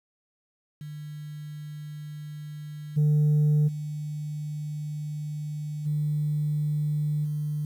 sine tone with level steps, 150 Hz, D3, 37 cents sharp, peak -35 / -16 / -30 / -23 / -26 dBFS, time 0.81-7.65 s, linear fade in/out 2 ms, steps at 2.96 / 3.67 / 5.85 / 7.24 s, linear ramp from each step 20 ms, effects tanh soft clip ceiling -17 dBFS + 9-bit

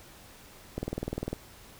click train, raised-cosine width 2 ms, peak -18 dBFS, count 12, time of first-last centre 0.78-1.33 s, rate 20 Hz, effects pink hiss -52 dBFS RMS until 1.79 s

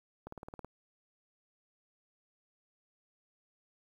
click train, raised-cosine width 1 ms, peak -30 dBFS, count 8, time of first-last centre 0.27-0.646 s, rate 18.6 Hz, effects 10-bit

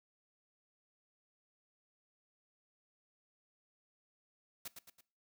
white noise with echo, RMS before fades -44 dBFS, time 4.65-4.68 s, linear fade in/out 5 ms, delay 110 ms, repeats 3, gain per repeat -6 dB, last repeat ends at 5.01 s, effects noise-tail reverb RT60 0.4 s tail -20 dB re dry

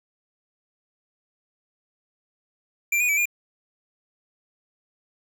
square tone with pitch steps, 2361 / 2463 / 2302 / 2416 Hz, D7 / D#7 / D7 / D7, +9 / -18 / -35 / +48 cents, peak -20 dBFS, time 2.92-3.256 s, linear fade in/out 5 ms, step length 84 ms, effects none

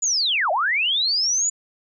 sine linear two-way sweep, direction down then up, 7040 to 585 to 7040 Hz, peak -18 dBFS, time 0.02-1.5 s, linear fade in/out 10 ms, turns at 0.51 s, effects none

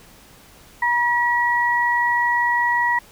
sine tone pair together, 959 / 1924.1 Hz, A#5 / B6, +49 / -46 cents, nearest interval octave, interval 1205 cents, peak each -19 dBFS, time 0.82-2.99 s, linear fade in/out 5 ms, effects pink hiss -48 dBFS RMS until 3.11 s

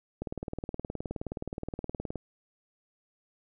click train, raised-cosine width 2 ms, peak -21 dBFS, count 38, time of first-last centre 0.22-2.157 s, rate 19.1 Hz, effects none

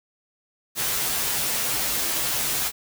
white noise with comb filter, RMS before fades -25 dBFS, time 0.75-2.72 s, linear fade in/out 50 ms, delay 11 ms, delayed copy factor -0.7, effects none

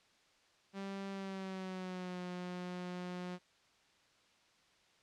sawtooth tone with pitch glide, 195.9 to 179.64 Hz, G3 to F3, -1 to +49 cents, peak -37 dBFS, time 0.73-3.39 s, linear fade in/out 50 ms, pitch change -150 cents, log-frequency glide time 1.11-2.2 s, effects white hiss -69 dBFS RMS until 5.02 s + low-pass 5000 Hz 12 dB/octave

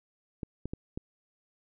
clicks, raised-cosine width 3 ms, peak -22 dBFS, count 4, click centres 0.432 / 0.656 / 0.735 / 0.975 s, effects none

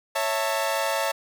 sawtooth chord, A major, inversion first, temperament equal with one note detuned, 554.4 / 659.3 / 892.8 Hz, C#5 / E5 / A5, 0 / 0 / +25 cents, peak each -24 dBFS, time 0.15-1.12 s, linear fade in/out 10 ms, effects none

